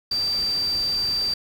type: tone in noise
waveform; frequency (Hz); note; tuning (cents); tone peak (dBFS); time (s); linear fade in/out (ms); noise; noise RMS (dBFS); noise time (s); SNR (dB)
sine; 4673; D8; -9; -21; 0.11-1.34; 5; pink; -38; 0.11-1.34; +14
effects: none